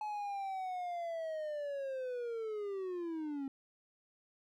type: linear sweep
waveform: triangle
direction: down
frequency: 855 to 267.4 Hz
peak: -35 dBFS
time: 0.01-3.48 s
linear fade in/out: 2 ms
effects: none